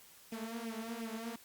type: tone with flanger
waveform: sawtooth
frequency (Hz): 227.2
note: A#3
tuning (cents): -44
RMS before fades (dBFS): -42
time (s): 0.32-1.36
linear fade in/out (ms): 5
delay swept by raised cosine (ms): 0.35 to 6.05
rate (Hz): 2.8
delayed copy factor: +0.85
effects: white hiss -59 dBFS RMS until 1.44 s + Opus 48 kbps